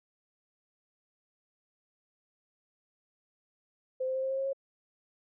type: tone with pitch steps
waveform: sine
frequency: 517 / 521.5 / 526 / 530.6 / 535.2 / 539.9 / 544.6 Hz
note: C5 / C5 / C5 / C5 / C5 / C#5 / C#5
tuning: -21 / -6 / +9 / +24 / +39 / -46 / -31 cents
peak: -29 dBFS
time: 4-4.532 s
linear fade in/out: 10 ms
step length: 76 ms
effects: none